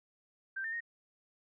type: tone with pitch steps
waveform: sine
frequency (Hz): 1567 / 1801 / 1860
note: G6 / A6 / A#6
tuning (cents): -1 / +40 / -4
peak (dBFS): -35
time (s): 0.56-0.806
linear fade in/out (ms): 10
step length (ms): 82
effects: none